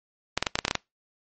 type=clicks; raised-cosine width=0.2 ms; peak=-5 dBFS; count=9; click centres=0.376 / 0.426 / 0.468 / 0.555 / 0.589 / 0.651 / 0.681 / 0.711 / 0.753 s; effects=noise-tail reverb RT60 0.2 s tail -25 dB re dry + MP3 32 kbps